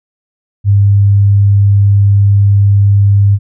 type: tone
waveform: sine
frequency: 100.5 Hz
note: G2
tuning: 44 cents sharp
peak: -4 dBFS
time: 0.64-3.39 s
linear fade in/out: 50 ms
effects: none